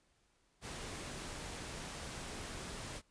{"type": "noise", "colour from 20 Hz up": "pink", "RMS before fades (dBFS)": -45, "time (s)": [0.61, 3.02], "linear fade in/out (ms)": 50, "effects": ["pink hiss -74 dBFS RMS until 3.1 s", "resampled to 22050 Hz"]}